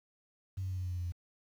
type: tone with pitch steps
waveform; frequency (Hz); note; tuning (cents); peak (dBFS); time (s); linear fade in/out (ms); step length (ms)
sine; 95 / 93.8 / 92.62 / 91.45 / 90.29 / 89.15 / 88.03 / 86.91; F#2 / F#2 / F#2 / F#2 / F#2 / F2 / F2 / F2; +46 / +24 / +2 / -20 / -42 / +36 / +14 / -8; -33; 0.57-1.122; 10; 69
effects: tanh soft clip ceiling -29 dBFS + 10-bit